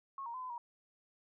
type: tone with pitch steps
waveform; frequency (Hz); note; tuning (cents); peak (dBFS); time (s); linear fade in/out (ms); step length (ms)
sine; 1091 / 936 / 1020 / 1014 / 950; C#6 / A#5 / C6 / B5 / A#5; -28 / +7 / -44 / +45 / +33; -40; 0.18-0.58; 2; 80
effects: none